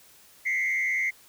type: tone with frequency modulation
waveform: sine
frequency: 2092 Hz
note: C7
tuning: 1 cent flat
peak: -22 dBFS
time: 0.45-1.11 s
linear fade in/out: 20 ms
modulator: 90.4 Hz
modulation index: 1.1
effects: tanh soft clip ceiling -21 dBFS + white hiss -55 dBFS RMS until 1.28 s

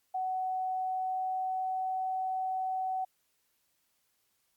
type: tone with pitch glide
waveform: sine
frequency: 748 to 752.8 Hz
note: F#5 to F#5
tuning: +19 to +30 cents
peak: -30 dBFS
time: 0.14-3.05 s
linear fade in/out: 10 ms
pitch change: +11 cents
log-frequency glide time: 0.72-2.08 s
effects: white hiss -75 dBFS RMS until 4.56 s + Opus 48 kbps

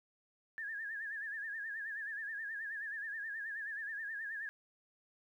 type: tone with vibrato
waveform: sine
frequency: 1723 Hz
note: A6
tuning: 37 cents flat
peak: -39 dBFS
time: 0.58-4.49 s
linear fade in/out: 0 ms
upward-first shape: sine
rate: 9.4 Hz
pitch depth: 100 cents each way
effects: 12-bit

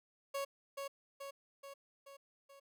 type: tone with echo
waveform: 30% pulse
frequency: 554.4 Hz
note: C#5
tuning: in tune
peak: -34 dBFS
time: 0.34-0.45 s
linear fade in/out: 10 ms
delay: 430 ms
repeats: 5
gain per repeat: -4 dB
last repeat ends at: 2.6 s
effects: none

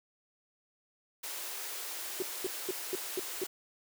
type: high-pass noise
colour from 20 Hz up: white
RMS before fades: -40 dBFS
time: 1.23-3.47 s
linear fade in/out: 10 ms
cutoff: 310 Hz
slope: 96 dB/octave
type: tone bursts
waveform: sine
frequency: 373.4 Hz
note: F#4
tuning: 16 cents sharp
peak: -30 dBFS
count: 6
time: 2.2-3.438 s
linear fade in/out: 2 ms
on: 23 ms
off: 220 ms
effects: none

